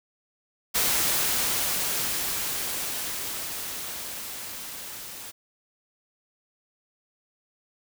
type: noise with level ramp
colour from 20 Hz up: white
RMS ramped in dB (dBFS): -23 to -40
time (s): 0.74-5.32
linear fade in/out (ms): 20
effects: none